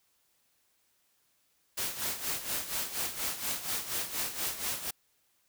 white noise with tremolo, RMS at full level -32 dBFS, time 1.77-4.91 s, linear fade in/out 10 ms, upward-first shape sine, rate 4.2 Hz, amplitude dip 70%, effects white hiss -72 dBFS RMS until 5.48 s

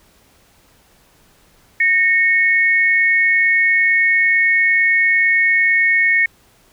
sine tone pair together, 1848.9 / 2200 Hz, A#6 / C#7, -15 / -14 cents, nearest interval minor third, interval 301 cents, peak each -14 dBFS, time 1.8-6.26 s, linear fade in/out 5 ms, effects pink hiss -53 dBFS RMS until 6.72 s

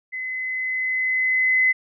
sine tone with level ramp, 2033 Hz, B6, 50 cents sharp, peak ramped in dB -27 to -14 dBFS, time 0.12-1.73 s, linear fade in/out 20 ms, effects none

